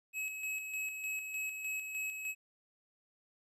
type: tone with tremolo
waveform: square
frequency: 2566 Hz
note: E7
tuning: 47 cents flat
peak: -36 dBFS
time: 0.13-2.35 s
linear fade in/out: 50 ms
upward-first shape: square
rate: 3.3 Hz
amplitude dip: 45%
effects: resampled to 32000 Hz + 13-bit